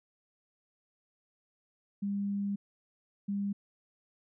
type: tone bursts at uneven times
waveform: sine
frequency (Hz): 200.7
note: G3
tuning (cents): +41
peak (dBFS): -30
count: 2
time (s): 2.02-2.56 / 3.28-3.53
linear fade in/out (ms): 10
effects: none